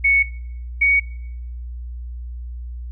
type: tone pair in turn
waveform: sine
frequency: 2217 / 2239 Hz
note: C#7 / C#7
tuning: 0 / +17 cents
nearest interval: unison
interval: 17 cents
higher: second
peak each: -12 dBFS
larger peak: neither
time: 0.04-0.23 / 0.81-1 s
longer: neither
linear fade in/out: 10 ms
effects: noise-tail reverb RT60 0.7 s tail -20 dB re dry + added 60 Hz sine -28 dBFS peak until 2.91 s